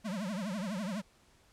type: tone with vibrato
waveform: square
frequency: 198.6 Hz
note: G3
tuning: 23 cents sharp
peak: -35 dBFS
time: 0.04-1.02 s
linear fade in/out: 20 ms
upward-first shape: triangle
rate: 12 Hz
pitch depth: 250 cents each way
effects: pink hiss -65 dBFS RMS until 1.52 s + low-pass 10000 Hz 12 dB/octave